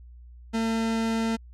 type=tone; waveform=40% pulse; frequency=225.6 Hz; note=A3; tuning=44 cents sharp; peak=-23 dBFS; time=0.53-1.37 s; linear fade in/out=20 ms; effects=added 60 Hz sine -44 dBFS peak until 1.53 s + low-pass 8000 Hz 12 dB/octave